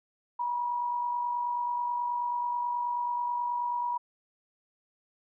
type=tone with amplitude modulation; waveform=sine; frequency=966 Hz; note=B5; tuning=39 cents flat; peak=-26 dBFS; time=0.39-3.98 s; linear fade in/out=10 ms; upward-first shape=sine; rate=49.3 Hz; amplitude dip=40%; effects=none